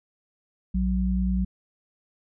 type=tone pair together; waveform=sine; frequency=58.81 / 186.7 Hz; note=A#1 / F#3; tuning=+16 / +16 cents; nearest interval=octave + minor sixth; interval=2000 cents; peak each=-24 dBFS; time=0.74-1.45 s; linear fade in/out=10 ms; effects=none